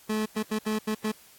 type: tone bursts at uneven times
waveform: 30% pulse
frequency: 215.7 Hz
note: A3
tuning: 34 cents flat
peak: -23 dBFS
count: 6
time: 0.09-0.26 / 0.36-0.43 / 0.51-0.59 / 0.66-0.79 / 0.87-0.95 / 1.04-1.12 s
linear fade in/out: 10 ms
effects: white hiss -55 dBFS RMS until 1.38 s + AAC 64 kbps